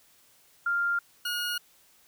sine / 20% pulse tone pair in turn, 1396.9 / 1438.7 Hz, F6 / F#6, 0 / -49 cents, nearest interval minor second, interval 51 cents, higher second, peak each -24 dBFS, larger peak neither, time 0.66-0.99 / 1.25-1.58 s, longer neither, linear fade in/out 5 ms, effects white hiss -61 dBFS RMS until 2.07 s

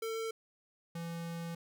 square tone pair in turn, 448.8 / 168.11 Hz, A4 / E3, +34 / +34 cents, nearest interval octave + perfect fourth, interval 1700 cents, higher first, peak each -36 / -39 dBFS, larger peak first, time 0.02-0.31 / 0.95-1.55 s, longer second, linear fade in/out 5 ms, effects none

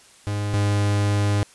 45% pulse tone pair in turn, 102.9 / 102.34 Hz, G#2 / G#2, -16 / -25 cents, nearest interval unison, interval 9 cents, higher first, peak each -23 / -18 dBFS, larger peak second, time 0.27-0.54 / 0.54-1.43 s, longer second, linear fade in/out 0 ms, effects white hiss -51 dBFS RMS until 1.54 s + resampled to 24000 Hz

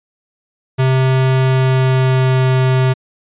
square tone with pitch glide, 131 to 129.94 Hz, C3 to C3, +2 to -12 cents, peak -11 dBFS, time 0.78-2.94 s, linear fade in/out 20 ms, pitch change -14 cents, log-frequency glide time 1.4-2.48 s, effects resampled to 8000 Hz

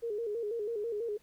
sine tone with vibrato, 440 Hz, A4, in tune, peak -32 dBFS, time 0.02-1.18 s, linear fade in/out 20 ms, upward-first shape square, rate 6.1 Hz, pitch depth 98 cents each way, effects pink hiss -67 dBFS RMS until 1.22 s

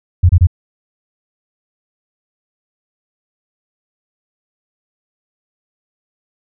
sine tone bursts, 88.3 Hz, F2, 20 cents sharp, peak -4 dBFS, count 3, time 0.23-0.471 s, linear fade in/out 10 ms, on 63 ms, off 26 ms, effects none

